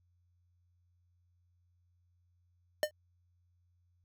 square tone with exponential decay, 605 Hz, D#5, 49 cents flat, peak -24 dBFS, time 2.83-2.91 s, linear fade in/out 1 ms, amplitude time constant 17 ms, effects added 88 Hz sine -69 dBFS peak until 4.04 s

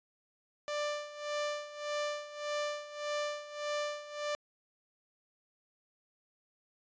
sawtooth tone with tremolo, 591 Hz, D5, 11 cents sharp, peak -28 dBFS, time 0.68-4.35 s, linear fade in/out 0 ms, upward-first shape sine, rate 1.7 Hz, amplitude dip 80%, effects resampled to 16000 Hz

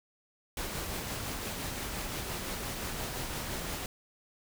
pink noise with tremolo, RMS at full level -36 dBFS, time 0.57-3.86 s, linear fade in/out 2 ms, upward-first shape sine, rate 5.8 Hz, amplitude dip 25%, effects none

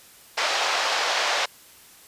pink band-pass noise, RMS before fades -24 dBFS, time 0.37-1.46 s, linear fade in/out 10 ms, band 590 to 5800 Hz, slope 24 dB/octave, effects white hiss -50 dBFS RMS until 2.07 s + resampled to 32000 Hz

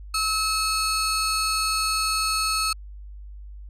30% pulse tone pair together, 1294 / 4368 Hz, E6 / C#8, -32 / -26 cents, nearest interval octave + major sixth, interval 2106 cents, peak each -22 / -22 dBFS, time 0.14-2.73 s, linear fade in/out 5 ms, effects added 50 Hz sine -37 dBFS peak until 3.69 s + resampled to 32000 Hz

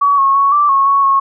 sine tone with pitch steps, 1132 / 1093 / 1111 / 1170 / 1095 / 1110 / 1094 Hz, C#6 / C#6 / C#6 / D6 / C#6 / C#6 / C#6, +36 / -25 / +4 / -7 / -22 / +2 / -23 cents, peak -8 dBFS, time 0.01-1.2 s, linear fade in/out 10 ms, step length 170 ms, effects none

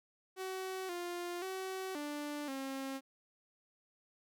sawtooth tone with pitch steps, 376.8 / 350.5 / 378.3 / 293.9 / 269.2 Hz, F#4 / F4 / F#4 / D4 / C4, +32 / +6 / +38 / +1 / +49 cents, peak -35 dBFS, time 0.36-3.01 s, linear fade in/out 50 ms, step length 530 ms, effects none

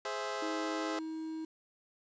20% pulse chord, Ab augmented, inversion none, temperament equal with one note detuned, 417.2 / 523.3 / 659.3 Hz, Ab4 / C5 / E5, +8 / 0 / 0 cents, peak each -35 dBFS, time 0.05-0.99 s, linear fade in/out 2 ms
triangle tone, 318.4 Hz, D#4, 40 cents sharp, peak -35 dBFS, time 0.42-1.45 s, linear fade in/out 5 ms
effects resampled to 16000 Hz + 10-bit

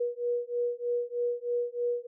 sine beating tone pair, 480.6 / 483.8 Hz, B4 / B4, -47 / -36 cents, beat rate 3.2 Hz, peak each -31 dBFS, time 0-2.07 s, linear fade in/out 10 ms, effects none

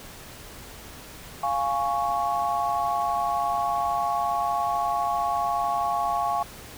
sine chord, Db major, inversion first, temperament equal, 698.5 / 830.6 / 1108.7 Hz, F5 / Ab5 / Db6, 0 / 0 / 0 cents, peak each -27 dBFS, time 1.43-6.43 s, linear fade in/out 5 ms, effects pink hiss -43 dBFS RMS until 6.77 s

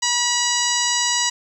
harmonic tone with a mistuned harmonic, 968 Hz, B5, 35 cents flat, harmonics 1 / 2 / 3 / 4 / 5 / 6 / 7 / 8, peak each -26 / -26 / -26 / -26 / -26 / -26 / -26 / -26 dBFS, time 0.02-1.3 s, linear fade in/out 10 ms, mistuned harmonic 4, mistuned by +16 cents, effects 8-bit

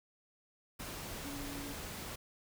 sine tone in noise, 282.7 Hz, C#4, 34 cents sharp, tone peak -44 dBFS, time 1.25-1.73 s, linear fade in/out 10 ms, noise pink, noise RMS -44 dBFS, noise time 0.79-2.16 s, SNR -3 dB, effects none

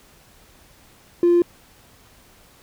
triangle tone, 347.2 Hz, F4, 10 cents flat, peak -9 dBFS, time 1.23-1.42 s, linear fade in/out 2 ms, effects tanh soft clip ceiling -9 dBFS + pink hiss -52 dBFS RMS until 2.62 s

